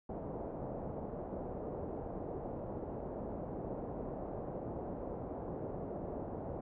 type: low-pass noise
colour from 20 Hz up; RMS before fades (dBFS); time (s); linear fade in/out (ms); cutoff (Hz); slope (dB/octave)
white; -42; 0.09-6.61; 5; 670; 24
effects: none